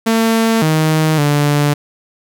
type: tone with pitch steps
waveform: sawtooth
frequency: 225.6 / 156.8 / 146 Hz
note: A3 / D#3 / D3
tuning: +44 / +14 / -10 cents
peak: -7 dBFS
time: 0.06-1.74 s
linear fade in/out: 10 ms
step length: 560 ms
effects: none